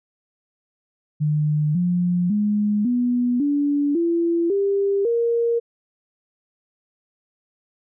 sine tone with pitch steps, 150.7 / 177.16 / 208.3 / 244.8 / 287.8 / 338.3 / 397.7 / 467.5 Hz, D3 / F3 / G#3 / B3 / D4 / E4 / G4 / A#4, +45 / +25 / +5 / -15 / -35 / +45 / +25 / +5 cents, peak -17 dBFS, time 1.2-5.6 s, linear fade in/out 20 ms, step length 550 ms, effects none

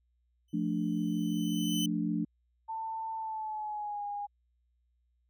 sawtooth tone with exponential growth, 3028 Hz, F#7, 39 cents sharp, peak -28 dBFS, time 0.48-1.86 s, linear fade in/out 5 ms, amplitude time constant 300 ms
sine chord, D minor, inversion first, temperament equal, 174.61 / 220 / 293.7 Hz, F3 / A3 / D4, 0 / 0 / 0 cents, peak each -33 dBFS, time 0.53-2.25 s, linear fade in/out 10 ms
sine tone with pitch glide, 892 to 818 Hz, A5 to G#5, +23 to -26 cents, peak -34 dBFS, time 2.68-4.27 s, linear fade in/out 20 ms, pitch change -149 cents, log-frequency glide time 3.16-4.05 s
effects added 60 Hz sine -70 dBFS peak until 5.29 s

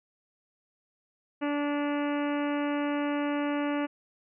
harmonic tone with a mistuned harmonic, 290.3 Hz, D4, 20 cents flat, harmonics 1 / 2 / 3 / 4 / 5 / 6 / 7 / 8 / 9 / 10, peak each -28 / -34 / -38 / -40 / -42 / -44 / -45 / -46 / -47 / -48 dBFS, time 1.41-3.87 s, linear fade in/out 20 ms, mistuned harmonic 10, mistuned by -22 cents, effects none

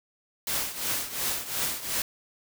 white noise with tremolo, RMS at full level -27 dBFS, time 0.47-2.02 s, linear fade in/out 2 ms, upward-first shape triangle, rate 2.8 Hz, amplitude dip 80%, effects none

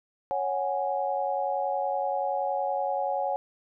sine chord, C# suspended fourth, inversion none, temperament equal, 554.4 / 740 / 830.6 Hz, C#5 / F#5 / G#5, 0 / 0 / 0 cents, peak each -30 dBFS, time 0.31-3.36 s, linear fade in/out 0 ms, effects none

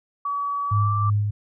sine tone with pitch glide, 1139 to 1171 Hz, C#6 to D6, +47 to -5 cents, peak -23 dBFS, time 0.25-1.1 s, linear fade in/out 5 ms, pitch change +48 cents, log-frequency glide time 0.64-0.92 s
sine tone with tremolo, 103.83 Hz, G#2, in tune, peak -17 dBFS, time 0.71-1.31 s, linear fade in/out 10 ms, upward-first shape sine, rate 3 Hz, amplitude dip 40%
effects none

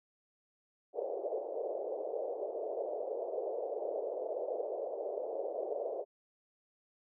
white band-pass noise, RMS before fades -38 dBFS, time 0.93-6.05 s, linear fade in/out 50 ms, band 410 to 640 Hz, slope 48 dB/octave, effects none

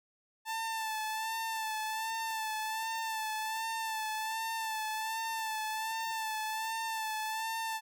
sawtooth tone with vibrato, 884 Hz, A5, 8 cents sharp, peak -30 dBFS, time 0.45-7.81 s, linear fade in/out 50 ms, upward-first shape sine, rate 1.3 Hz, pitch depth 35 cents each way, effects none

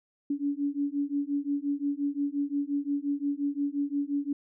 sine beating tone pair, 282.2 / 287.9 Hz, C#4 / D4, +31 / -34 cents, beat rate 5.7 Hz, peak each -30 / -30 dBFS, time 0.3-4.33 s, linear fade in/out 5 ms, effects none

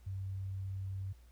sine tone, 96.2 Hz, G2, 32 cents flat, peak -37 dBFS, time 0.06-1.13 s, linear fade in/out 10 ms, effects added 60 Hz sine -56 dBFS peak until 1.31 s + pink hiss -70 dBFS RMS until 1.31 s

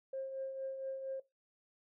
sine tone with tremolo, 534 Hz, C5, 35 cents sharp, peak -35 dBFS, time 0.13-1.2 s, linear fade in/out 5 ms, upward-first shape triangle, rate 4.3 Hz, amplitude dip 55%, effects noise-tail reverb RT60 0.2 s tail -18 dB re dry + tanh soft clip ceiling -32 dBFS

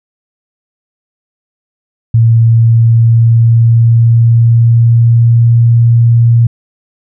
sine tone with pitch glide, 114.6 to 117.14 Hz, A#2 to A#2, -29 to +9 cents, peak -3 dBFS, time 2.14-6.47 s, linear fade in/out 5 ms, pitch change +38 cents, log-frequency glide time 2.34-5.57 s, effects none

